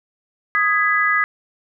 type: chord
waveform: sine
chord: G# minor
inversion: second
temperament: just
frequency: 1245.9 / 1661.2 / 1993.5 Hz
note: D#6 / G#6 / B6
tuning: +2 / 0 / +16 cents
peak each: -19 dBFS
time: 0.55-1.24 s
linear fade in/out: 0 ms
effects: none